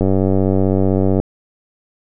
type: click train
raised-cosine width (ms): 2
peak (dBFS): -3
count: 115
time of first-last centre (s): 0.01-1.2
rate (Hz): 95.8
effects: none